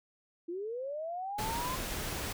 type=linear sweep; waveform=sine; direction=up; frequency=329.6 to 1046.5 Hz; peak=-35 dBFS; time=0.48-1.76 s; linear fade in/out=10 ms
type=noise; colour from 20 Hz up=pink; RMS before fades=-37 dBFS; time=1.38-2.33 s; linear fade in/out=10 ms
effects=none